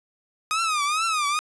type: tone with vibrato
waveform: sawtooth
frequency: 1244.5 Hz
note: D#6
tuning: in tune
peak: -18 dBFS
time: 0.51-1.39 s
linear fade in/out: 0 ms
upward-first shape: triangle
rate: 2.3 Hz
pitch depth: 160 cents each way
effects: resampled to 24000 Hz + 10-bit